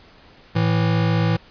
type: tone pair together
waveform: square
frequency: 110 / 164.81 Hz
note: A2 / E3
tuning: 0 / 0 cents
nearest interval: perfect fifth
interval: 700 cents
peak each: -20 dBFS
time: 0.55-1.37 s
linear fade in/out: 10 ms
effects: pink hiss -49 dBFS RMS until 1.5 s + resampled to 11025 Hz